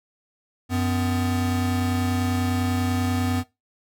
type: tone pair together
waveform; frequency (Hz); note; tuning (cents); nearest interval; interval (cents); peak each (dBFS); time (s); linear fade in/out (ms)
square; 93.9 / 251.6; F#2 / B3; +26 / +32; octave + perfect fourth; 1706; -25; 0.69-3.44; 50
effects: noise-tail reverb RT60 0.2 s tail -17 dB re dry